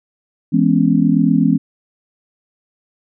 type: chord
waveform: sine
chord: C# minor seventh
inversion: first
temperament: just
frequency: 166.31 / 207.9 / 249.5 / 277.2 Hz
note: E3 / G#3 / B3 / C#4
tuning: +16 / +2 / +18 / 0 cents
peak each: -16 dBFS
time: 0.52-1.58 s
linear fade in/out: 20 ms
effects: none